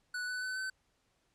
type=tone with pitch steps; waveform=square; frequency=1480 / 1495.5 / 1511.1 / 1526.9 Hz; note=F#6 / F#6 / F#6 / G6; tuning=0 / +18 / +36 / -46 cents; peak=-36 dBFS; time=0.14-0.7 s; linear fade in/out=5 ms; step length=140 ms; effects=pink hiss -75 dBFS RMS until 1.34 s + low-pass 9000 Hz 12 dB/octave